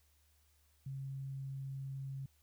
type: tone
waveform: sine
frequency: 135.6 Hz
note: C#3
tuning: 38 cents flat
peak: -40 dBFS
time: 0.86-2.26 s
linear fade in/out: 5 ms
effects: added 74 Hz sine -70 dBFS peak until 2.42 s + white hiss -74 dBFS RMS until 2.42 s